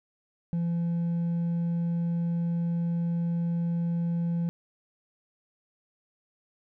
sine tone with hard clipping, 170 Hz, F3, 46 cents flat, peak -26 dBFS, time 0.53-4.49 s, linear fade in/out 0 ms, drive 2 dB, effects none

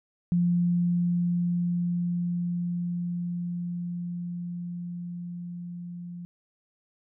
sine tone with level ramp, 174.61 Hz, F3, in tune, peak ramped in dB -20 to -36 dBFS, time 0.32-6.25 s, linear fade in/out 0 ms, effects none

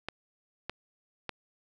clicks, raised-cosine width 0.3 ms, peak -18 dBFS, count 3, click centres 0.086 / 0.696 / 1.293 s, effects none

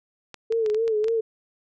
clicks, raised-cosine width 0.2 ms, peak -21 dBFS, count 8, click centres 0.343 / 0.524 / 0.662 / 0.7 / 0.746 / 0.879 / 1.043 / 1.083 s
sine tone with vibrato, 440 Hz, A4, in tune, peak -20 dBFS, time 0.5-1.21 s, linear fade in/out 10 ms, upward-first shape sine, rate 3.6 Hz, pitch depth 74 cents each way
effects none

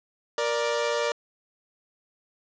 sawtooth tone pair together, 470 / 588.8 Hz, A#4 / D5, +14 / +4 cents, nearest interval major third, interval 390 cents, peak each -23 dBFS, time 0.38-1.12 s, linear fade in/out 2 ms, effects resampled to 16000 Hz + 9-bit

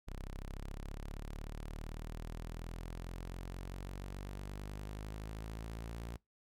sawtooth exponential sweep, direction up, 32.42 to 58 Hz, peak -38 dBFS, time 0.07-6.17 s, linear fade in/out 10 ms, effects noise-tail reverb RT60 0.2 s tail -24 dB re dry + MP3 96 kbps

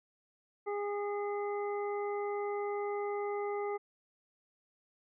harmonic tone, 409.3 Hz, G#4, 25 cents flat, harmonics 1 / 2 / 3 / 5, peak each -34 / -40 / -44 / -48 dBFS, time 0.66-3.78 s, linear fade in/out 20 ms, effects none

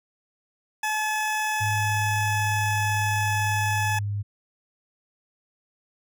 20% pulse tone, 858 Hz, A5, 44 cents flat, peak -19 dBFS, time 0.83-3.99 s, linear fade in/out 5 ms
sine tone with pitch glide, 103.83 to 102.22 Hz, G#2 to G#2, 0 to -27 cents, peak -25 dBFS, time 1.6-4.23 s, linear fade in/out 20 ms, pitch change -27 cents, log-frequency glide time 1.79-3.46 s
effects none

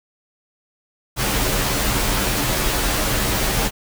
pink noise with comb filter, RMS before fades -20 dBFS, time 1.16-3.71 s, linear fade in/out 50 ms, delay 12 ms, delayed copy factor -0.8, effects none

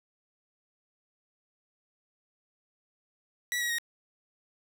sawtooth tone with pitch steps, 1946 / 1909.3 / 1873.2 Hz, B6 / A#6 / A#6, -26 / +41 / +8 cents, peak -25 dBFS, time 3.52-3.784 s, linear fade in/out 0 ms, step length 88 ms, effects none

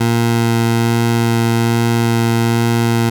20% pulse tone with vibrato, 116.3 Hz, A#2, 4 cents flat, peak -7 dBFS, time 0-3.1 s, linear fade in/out 10 ms, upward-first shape sine, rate 1.2 Hz, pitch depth 8 cents each way, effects none

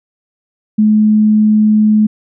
sine tone, 213.8 Hz, A3, 49 cents flat, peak -6 dBFS, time 0.78-2.07 s, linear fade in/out 10 ms, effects none

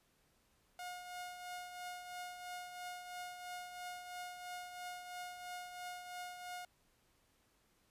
sawtooth tone with tremolo, 718 Hz, F5, 48 cents sharp, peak -39 dBFS, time 0.79-6.65 s, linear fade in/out 2 ms, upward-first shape triangle, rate 3 Hz, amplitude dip 55%, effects pink hiss -74 dBFS RMS until 7.9 s + resampled to 32000 Hz

